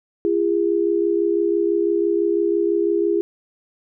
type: tone pair together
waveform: sine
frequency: 340.4 / 406.4 Hz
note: F4 / G#4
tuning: -44 / -38 cents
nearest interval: minor third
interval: 306 cents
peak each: -19 dBFS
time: 0.25-3.21 s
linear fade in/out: 0 ms
effects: none